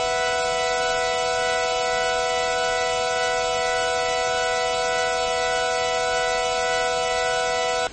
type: chord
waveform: sawtooth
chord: B suspended fourth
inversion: none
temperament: equal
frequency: 493.9 / 659.3 / 740 Hz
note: B4 / E5 / F#5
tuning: 0 / 0 / 0 cents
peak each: -21 dBFS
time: 0-7.87 s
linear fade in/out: 0 ms
effects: pink hiss -40 dBFS RMS until 7.92 s + MP3 32 kbps